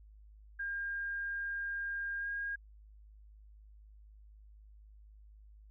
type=tone with pitch glide; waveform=sine; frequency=1609 to 1625.8 Hz; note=G6 to G#6; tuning=+45 to -37 cents; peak=-35 dBFS; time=0.59-2.56 s; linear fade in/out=10 ms; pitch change=+18 cents; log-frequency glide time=2.18-2.28 s; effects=added 52 Hz sine -54 dBFS peak until 5.7 s